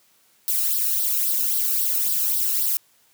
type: noise with flanger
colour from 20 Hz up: violet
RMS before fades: -22 dBFS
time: 0.48-2.77 s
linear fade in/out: 0 ms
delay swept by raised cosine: 0.21 to 0.77 ms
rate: 3.7 Hz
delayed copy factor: +0.65
effects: white hiss -60 dBFS RMS until 3.13 s + high-pass 80 Hz 12 dB/octave